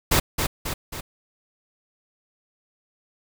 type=noise with echo; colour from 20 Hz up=pink; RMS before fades=-18 dBFS; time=0.11-0.2 s; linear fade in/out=10 ms; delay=270 ms; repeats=3; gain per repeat=-5 dB; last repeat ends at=1.01 s; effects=none